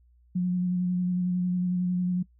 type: tone with vibrato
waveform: sine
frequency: 180 Hz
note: F#3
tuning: 47 cents flat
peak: -23 dBFS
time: 0.35-2.23 s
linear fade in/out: 10 ms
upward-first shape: square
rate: 11 Hz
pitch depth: 14 cents each way
effects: noise-tail reverb RT60 0.1 s tail -22 dB re dry + added 60 Hz sine -57 dBFS peak until 2.39 s